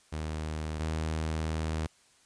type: tone pair in turn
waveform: sawtooth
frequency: 77.78 / 79.05 Hz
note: D#2 / D#2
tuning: 0 / +28 cents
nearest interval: unison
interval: 28 cents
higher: second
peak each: -29 / -26 dBFS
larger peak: second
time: 0.12-0.79 / 0.79-1.87 s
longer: second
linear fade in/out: 10 ms
effects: white hiss -63 dBFS RMS until 2.25 s + resampled to 22050 Hz